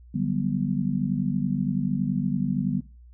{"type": "chord", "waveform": "sine", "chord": "G major seventh", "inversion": "second", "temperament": "just", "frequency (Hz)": [147, 183.75, 196, 245], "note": ["D3", "F#3", "G3", "B3"], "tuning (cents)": [2, -12, 0, -14], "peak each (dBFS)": [-28, -29, -28, -28], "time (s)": [0.14, 2.81], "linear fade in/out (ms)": 10, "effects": ["noise-tail reverb RT60 0.3 s tail -18 dB re dry", "added 60 Hz sine -46 dBFS peak until 3.13 s"]}